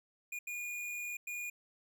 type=tone bursts at uneven times; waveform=square; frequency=2437 Hz; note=D#7; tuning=37 cents flat; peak=-39 dBFS; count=3; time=0.32-0.39 / 0.47-1.17 / 1.27-1.5 s; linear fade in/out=5 ms; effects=none